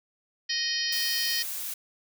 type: harmonic tone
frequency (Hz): 622.3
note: D#5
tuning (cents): 0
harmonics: 3 / 4 / 5 / 6 / 7 / 8 / 9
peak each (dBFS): -33 / -40 / -34 / -42 / -32 / -32 / -34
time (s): 0.49-1.43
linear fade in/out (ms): 10
type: noise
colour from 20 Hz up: blue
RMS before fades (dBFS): -34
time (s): 0.92-1.74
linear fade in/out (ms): 5
effects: none